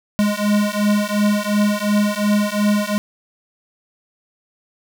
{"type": "beating tone pair", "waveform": "square", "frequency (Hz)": [206, 208.8], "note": ["G#3", "G#3"], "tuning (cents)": [-14, 10], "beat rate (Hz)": 2.8, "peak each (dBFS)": -19, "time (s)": [0.19, 2.98], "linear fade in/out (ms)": 0, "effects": ["7-bit"]}